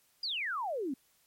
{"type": "exponential sweep", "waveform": "sine", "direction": "down", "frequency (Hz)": [4978, 247.2], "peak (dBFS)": -32, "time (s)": [0.23, 0.94], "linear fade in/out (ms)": 5, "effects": ["white hiss -69 dBFS RMS until 1.26 s", "MP3 64 kbps"]}